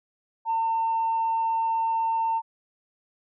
sine tone, 904 Hz, A5, 47 cents sharp, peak -21 dBFS, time 0.45-2.42 s, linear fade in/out 50 ms, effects tanh soft clip ceiling -18 dBFS

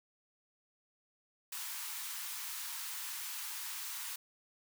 white high-pass noise, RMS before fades -42 dBFS, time 1.52-4.16 s, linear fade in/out 5 ms, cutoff 840 Hz, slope 96 dB/octave, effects none

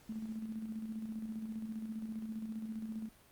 sine tone with tremolo, 220 Hz, A3, in tune, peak -37 dBFS, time 0.09-3.09 s, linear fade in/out 5 ms, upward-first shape square, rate 15 Hz, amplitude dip 45%, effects pink hiss -63 dBFS RMS until 3.31 s + Opus 48 kbps

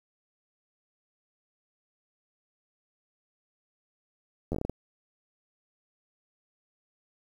slowing click train, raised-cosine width 2 ms, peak -18 dBFS, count 8, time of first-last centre 4.52-4.696 s, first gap 11 ms, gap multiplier 1.27, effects 9-bit

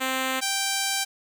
5% pulse tone pair in turn, 261.6 / 783.9 Hz, C4 / G5, 0 / 0 cents, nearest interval octave + perfect fifth, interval 1900 cents, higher second, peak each -13 / -12 dBFS, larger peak second, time 0-0.41 / 0.41-1.05 s, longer second, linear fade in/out 20 ms, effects none

